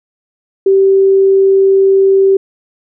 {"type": "tone", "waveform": "sine", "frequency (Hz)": 388, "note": "G4", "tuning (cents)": -18, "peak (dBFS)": -5, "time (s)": [0.66, 2.37], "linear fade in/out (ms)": 5, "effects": []}